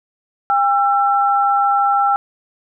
sine tone pair together, 802.8 / 1343 Hz, G5 / E6, +41 / +32 cents, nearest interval major sixth, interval 891 cents, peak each -14 / -16 dBFS, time 0.5-2.16 s, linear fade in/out 0 ms, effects none

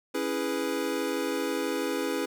square chord, C# minor seventh, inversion none, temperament equal, 277.2 / 329.6 / 415.3 / 493.9 Hz, C#4 / E4 / G#4 / B4, 0 / 0 / 0 / 0 cents, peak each -34 dBFS, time 0.14-2.26 s, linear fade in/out 10 ms, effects none

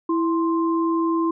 sine tone pair together, 330.1 / 1048 Hz, E4 / C6, +2 / +2 cents, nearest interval octave + minor sixth, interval 2000 cents, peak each -19 / -25 dBFS, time 0.09-1.31 s, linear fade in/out 5 ms, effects none

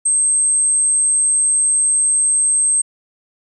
sine tone, 8350 Hz, C9, 5 cents flat, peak -12 dBFS, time 0.05-2.82 s, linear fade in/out 10 ms, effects none

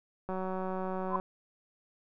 click train, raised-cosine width 1 ms, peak -23 dBFS, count 171, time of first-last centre 0.29-1.199 s, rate 187 Hz
sine tone with exponential growth, 1019 Hz, C6, 46 cents flat, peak -23 dBFS, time 1.06-1.16 s, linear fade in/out 2 ms, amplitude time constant 21 ms
effects none

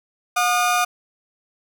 30% pulse tone pair together, 721.4 / 1220 Hz, F#5 / D#6, -44 / -34 cents, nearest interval major sixth, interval 910 cents, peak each -17 dBFS, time 0.36-0.85 s, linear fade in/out 10 ms, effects none

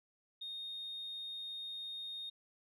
sine tone, 3697 Hz, A#7, 15 cents flat, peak -40 dBFS, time 0.41-2.3 s, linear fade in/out 10 ms, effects tanh soft clip ceiling -38 dBFS

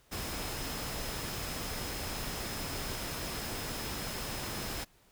sine tone in noise, 5130 Hz, E8, 48 cents flat, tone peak -47 dBFS, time 0.11-4.85 s, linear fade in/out 20 ms, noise pink, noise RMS -38 dBFS, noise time 0.11-4.85 s, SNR -12 dB, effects pink hiss -65 dBFS RMS until 5.11 s

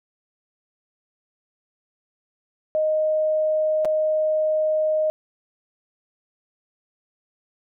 sine tone with dropouts, 621 Hz, D#5, 3 cents flat, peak -18 dBFS, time 2.75-5.1 s, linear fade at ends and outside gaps 0 ms, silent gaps 3.848-3.854 s, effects none

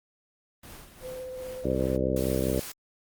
pink noise with tremolo, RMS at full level -44 dBFS, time 0.63-1.97 s, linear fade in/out 5 ms, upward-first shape sine, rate 2.6 Hz, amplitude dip 60%
sine tone with vibrato, 512 Hz, C5, 38 cents flat, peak -35 dBFS, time 1.01-2.23 s, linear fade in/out 50 ms, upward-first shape square, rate 16 Hz, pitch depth 11 cents each way
harmonic tone, 65.1 Hz, C2, 8 cents flat, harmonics 1 / 2 / 3 / 4 / 5 / 6 / 7 / 8 / 9, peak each -33 / -33 / -33 / -33 / -33 / -33 / -33 / -33 / -33 dBFS, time 1.64-2.6 s, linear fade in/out 5 ms
white noise, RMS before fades -39 dBFS, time 2.16-2.72 s, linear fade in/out 5 ms
effects Opus 24 kbps

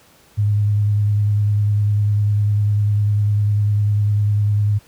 sine tone with vibrato, 103.7 Hz, G#2, 2 cents flat, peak -13 dBFS, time 0.37-4.79 s, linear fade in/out 20 ms, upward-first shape square, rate 10 Hz, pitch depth 15 cents each way, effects pink hiss -51 dBFS RMS until 4.87 s + high-pass 60 Hz 12 dB/octave

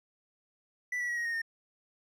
triangle tone with pitch steps, 1975.5 / 1944.9 / 1914.8 / 1885.2 / 1856 / 1827.3 Hz, B6 / B6 / A#6 / A#6 / A#6 / A#6, 0 / -27 / +46 / +19 / -8 / -35 cents, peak -29 dBFS, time 0.92-1.418 s, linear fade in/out 5 ms, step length 83 ms, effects none

